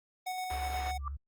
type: tone with tremolo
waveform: square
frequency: 740 Hz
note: F#5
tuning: in tune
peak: -34 dBFS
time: 0.26-0.98 s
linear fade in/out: 10 ms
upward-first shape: square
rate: 8.3 Hz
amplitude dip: 25%
type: band-pass noise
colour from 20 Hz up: white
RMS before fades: -45 dBFS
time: 0.5-0.91 s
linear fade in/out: 2 ms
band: 390 to 1700 Hz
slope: 12 dB/octave
type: tone with vibrato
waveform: sine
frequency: 69.3 Hz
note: C#2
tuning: in tune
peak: -36 dBFS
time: 0.51-1.17 s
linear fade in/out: 10 ms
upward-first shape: sine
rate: 15 Hz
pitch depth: 82 cents each way
type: tone with exponential growth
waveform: sine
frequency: 1174.7 Hz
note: D6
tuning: in tune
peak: -31 dBFS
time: 0.99-1.08 s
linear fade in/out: 2 ms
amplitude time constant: 18 ms
effects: Opus 24 kbps